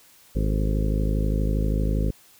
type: harmonic tone with a mistuned harmonic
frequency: 52.5 Hz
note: G#1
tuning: 19 cents sharp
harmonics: 1 / 2 / 3 / 4 / 5 / 6 / 7 / 8 / 9 / 10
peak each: -22 / -29 / -29 / -32 / -33 / -37 / -38 / -39 / -39 / -38 dBFS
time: 0.35-2.11 s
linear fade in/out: 10 ms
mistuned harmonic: 9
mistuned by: -70 cents
effects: white hiss -54 dBFS RMS until 2.39 s